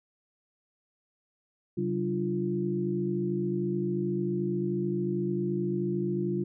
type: tone cluster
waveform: sine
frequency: 135.6 / 189.2 / 299.4 / 348.5 Hz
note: C#3 / F#3 / D4 / F4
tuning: -38 / +39 / +33 / -4 cents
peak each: -34 / -31 / -38 / -30 dBFS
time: 1.77-6.44 s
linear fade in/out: 10 ms
effects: none